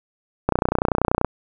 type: click train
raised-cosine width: 1 ms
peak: -3 dBFS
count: 24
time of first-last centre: 0.49-1.247 s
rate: 30.4 Hz
effects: none